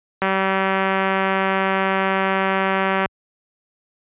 click train, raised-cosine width 0.5 ms, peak -5 dBFS, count 546, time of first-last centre 0.22-3.059 s, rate 192 Hz, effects high-pass 60 Hz 12 dB/octave + resampled to 8000 Hz

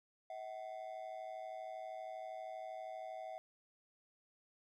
triangle ring-modulated tone, 698.5 Hz, F5, in tune, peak -39 dBFS, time 0.3-3.38 s, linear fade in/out 0 ms, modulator 56.3 Hz, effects none

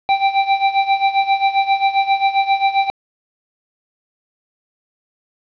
square tone with tremolo, 784 Hz, G5, in tune, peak -11 dBFS, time 0.09-2.9 s, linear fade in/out 0 ms, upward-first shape sine, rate 7.5 Hz, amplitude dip 80%, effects resampled to 11025 Hz + 7-bit

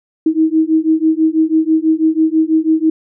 sine beating tone pair, 315 / 321.1 Hz, D#4 / E4, +21 / -45 cents, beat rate 6.1 Hz, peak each -13 dBFS, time 0.26-2.9 s, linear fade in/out 5 ms, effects none

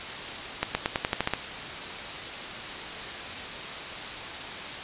accelerating click train, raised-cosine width 0.3 ms, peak -8 dBFS, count 9, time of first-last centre 0.63-1.336 s, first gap 120 ms, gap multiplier 0.91, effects white hiss -35 dBFS RMS until 4.83 s + resampled to 8000 Hz

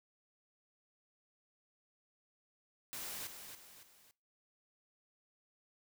white noise with echo, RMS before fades -44 dBFS, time 2.93-3.27 s, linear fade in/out 0 ms, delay 280 ms, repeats 3, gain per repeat -7 dB, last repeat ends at 4.11 s, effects noise-tail reverb RT60 0.3 s tail -21 dB re dry

